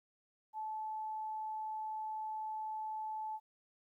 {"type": "tone", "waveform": "sine", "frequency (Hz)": 868, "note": "A5", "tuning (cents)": -24, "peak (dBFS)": -38, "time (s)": [0.53, 3.4], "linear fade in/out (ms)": 50, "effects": ["13-bit"]}